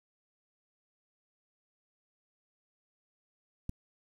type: click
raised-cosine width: 5 ms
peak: -23 dBFS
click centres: 3.694 s
effects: 9-bit